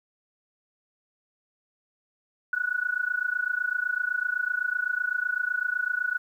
sine tone with amplitude modulation, 1472 Hz, F#6, 9 cents flat, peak -21 dBFS, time 2.53-6.18 s, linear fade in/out 2 ms, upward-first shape sine, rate 27.9 Hz, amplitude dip 90%, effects 10-bit

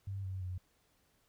sine tone with pitch steps, 98 / 94.5 / 91.12 Hz, G2 / F#2 / F#2, 0 / +37 / -26 cents, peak -37 dBFS, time 0.07-0.58 s, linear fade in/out 5 ms, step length 170 ms, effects pink hiss -73 dBFS RMS until 1.28 s

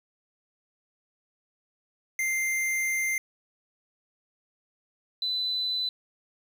square / sine tone pair in turn, 2093 / 4004 Hz, C7 / B7, 0 / +23 cents, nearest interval major seventh, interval 1123 cents, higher second, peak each -26 dBFS, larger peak neither, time 2.19-3.18 / 5.22-5.89 s, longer first, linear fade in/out 2 ms, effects 9-bit

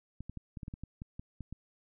clicks, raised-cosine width 5 ms, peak -29 dBFS, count 12, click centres 0.206 / 0.296 / 0.373 / 0.572 / 0.632 / 0.681 / 0.739 / 0.836 / 1.019 / 1.195 / 1.407 / 1.526 s, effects none

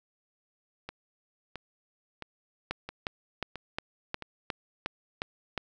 two click trains, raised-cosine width 0.3 ms, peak -22 / -15 dBFS, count 6 / 9, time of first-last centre 0.89-4.223 / 2.71-5.577 s, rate 1.5 / 2.79 Hz, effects none

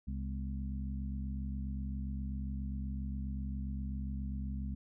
harmonic tone with a mistuned harmonic, 67.5 Hz, C#2, 45 cents flat, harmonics 1 / 2 / 3 / 4, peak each -37 / -45 / -42 / -49 dBFS, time 0.07-4.75 s, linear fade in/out 10 ms, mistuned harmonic 4, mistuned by -120 cents, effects none

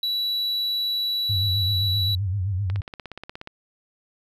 triangle tone, 3931 Hz, B7, 9 cents flat, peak -21 dBFS, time 0.03-2.15 s, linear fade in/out 2 ms
sine tone with vibrato, 96.2 Hz, G2, 32 cents flat, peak -22 dBFS, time 1.29-2.81 s, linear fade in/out 10 ms, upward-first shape sine, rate 7.7 Hz, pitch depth 130 cents each way
click train, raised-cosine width 0.3 ms, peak -20 dBFS, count 14, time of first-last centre 2.7-3.474 s, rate 16.8 Hz
effects resampled to 32000 Hz

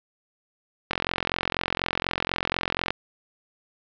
click train, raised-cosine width 0.3 ms, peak -7 dBFS, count 89, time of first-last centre 0.91-2.905 s, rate 44.1 Hz, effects low-pass 5000 Hz 12 dB/octave

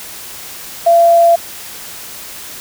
sine tone, 680 Hz, F5, 46 cents flat, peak -5 dBFS, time 0.86-1.36 s, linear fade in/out 10 ms, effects white hiss -30 dBFS RMS until 2.6 s

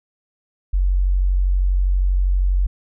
sine tone, 46.25 Hz, F#1, in tune, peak -14 dBFS, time 0.73-2.67 s, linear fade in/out 10 ms, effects none

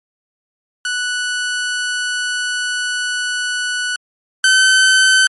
sawtooth tone pair in turn, 1480 / 1529.5 Hz, F#6 / G6, 0 / -43 cents, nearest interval minor second, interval 57 cents, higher second, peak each -14 / -5 dBFS, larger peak second, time 0.85-3.96 / 4.44-5.27 s, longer first, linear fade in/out 2 ms, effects MP3 48 kbps

